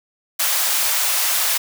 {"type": "high-pass noise", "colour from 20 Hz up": "white", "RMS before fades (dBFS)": -19, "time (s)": [0.39, 1.58], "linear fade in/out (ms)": 10, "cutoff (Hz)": 620, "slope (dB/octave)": 24, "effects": []}